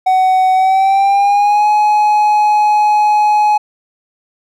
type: tone with pitch glide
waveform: triangle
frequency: 750 to 841.8 Hz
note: F#5 to G#5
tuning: +23 to +23 cents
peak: -6 dBFS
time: 0.06-3.58 s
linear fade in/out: 10 ms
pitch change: +200 cents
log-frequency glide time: 0.54-1.68 s
effects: none